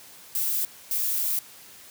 violet noise bursts at uneven times, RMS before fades -26 dBFS, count 2, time 0.35-0.65 / 0.91-1.39 s, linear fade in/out 2 ms, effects white hiss -48 dBFS RMS until 1.9 s + high-pass 60 Hz 12 dB/octave

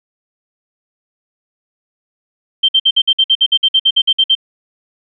sine tone bursts, 3136 Hz, G7, in tune, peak -7 dBFS, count 16, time 2.63-4.352 s, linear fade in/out 10 ms, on 57 ms, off 54 ms, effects none

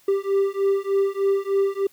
triangle beating tone pair, 392 / 395.3 Hz, G4 / G4, 0 / +15 cents, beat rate 3.3 Hz, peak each -20 dBFS, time 0.08-1.87 s, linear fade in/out 5 ms, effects white hiss -57 dBFS RMS until 1.92 s

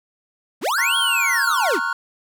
square linear two-way sweep, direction up then down, 141.7 to 3322 to 201.7 Hz, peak -19 dBFS, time 0.61-1.8 s, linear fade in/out 50 ms, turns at 0.97 s
triangle chord, Gb major seventh, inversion first, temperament equal with one note detuned, 932.3 / 1090.3 / 1396.9 / 1480 Hz, Bb5 / Db6 / F6 / Gb6, 0 / -29 / 0 / 0 cents, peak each -28 / -25 / -23 / -23 dBFS, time 0.78-1.93 s, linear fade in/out 2 ms
effects none

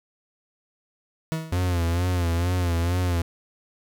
40% pulse tone with exponential decay, 160.4 Hz, E3, 47 cents flat, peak -21 dBFS, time 1.32-1.73 s, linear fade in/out 0 ms, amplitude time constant 88 ms
45% pulse tone with vibrato, 87.31 Hz, F2, in tune, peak -21 dBFS, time 1.52-3.22 s, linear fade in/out 5 ms, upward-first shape sine, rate 2.2 Hz, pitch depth 70 cents each way
effects none

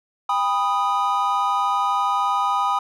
triangle chord, G augmented, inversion none, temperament equal with one note detuned, 800.5 / 987.8 / 1244.5 Hz, G5 / B5 / D#6, +36 / 0 / 0 cents, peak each -22 / -21 / -20 dBFS, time 0.29-2.79 s, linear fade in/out 5 ms, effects none

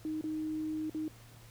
sine tone with dropouts, 311.1 Hz, D#4, in tune, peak -33 dBFS, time 0.05-1.08 s, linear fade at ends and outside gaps 1 ms, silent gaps 0.211-0.24 / 0.897-0.947 s, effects added 115 Hz sine -55 dBFS peak until 1.5 s + pink hiss -58 dBFS RMS until 1.5 s

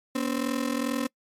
35% pulse ring-modulated tone, 261.6 Hz, C4, in tune, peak -21 dBFS, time 0.15-1.07 s, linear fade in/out 0 ms, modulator 21.2 Hz, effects noise-tail reverb RT60 0.1 s tail -25 dB re dry + MP3 64 kbps

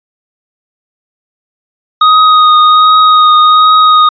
square tone with vibrato, 1247 Hz, D#6, 3 cents sharp, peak -3 dBFS, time 2.01-4.09 s, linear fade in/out 5 ms, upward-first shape triangle, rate 1.3 Hz, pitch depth 19 cents each way, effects resampled to 11025 Hz

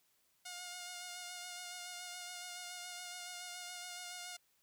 5% pulse tone with vibrato, 715 Hz, F5, 41 cents sharp, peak -33 dBFS, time 0.45-4.37 s, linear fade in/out 10 ms, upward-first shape sine, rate 7.1 Hz, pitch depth 22 cents each way, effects white hiss -75 dBFS RMS until 4.62 s

